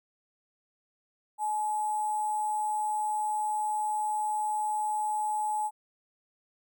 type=tone with sample-and-hold; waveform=sine; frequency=850 Hz; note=G#5; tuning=40 cents sharp; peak=-27 dBFS; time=1.38-5.71 s; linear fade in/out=50 ms; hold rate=8820 Hz; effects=none